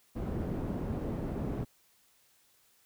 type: low-pass noise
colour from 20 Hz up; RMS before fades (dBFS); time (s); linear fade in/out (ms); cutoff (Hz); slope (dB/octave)
white; -35; 0.15-1.65; 20; 290; 12
effects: white hiss -67 dBFS RMS until 2.85 s